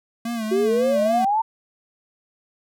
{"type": "tone with vibrato", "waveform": "square", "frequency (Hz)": 226, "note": "A3", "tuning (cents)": 47, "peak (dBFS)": -25, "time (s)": [0.25, 1.25], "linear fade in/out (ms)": 5, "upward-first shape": "sine", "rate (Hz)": 3.6, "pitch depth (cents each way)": 83}
{"type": "exponential sweep", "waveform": "sine", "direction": "up", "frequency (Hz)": [370, 914], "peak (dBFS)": -17, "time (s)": [0.51, 1.42], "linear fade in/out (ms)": 10}
{"effects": []}